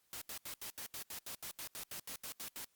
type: noise bursts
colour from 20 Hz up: white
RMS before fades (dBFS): -45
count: 16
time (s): 0.13-2.645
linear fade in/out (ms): 0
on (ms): 85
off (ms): 77
effects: white hiss -75 dBFS RMS until 2.75 s + Opus 48 kbps